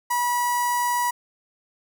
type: tone with notch filter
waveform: sawtooth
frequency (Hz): 972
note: B5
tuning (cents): -28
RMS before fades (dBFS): -23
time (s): 0.1-1.11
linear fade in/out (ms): 10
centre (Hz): 3400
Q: 0.68
effects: none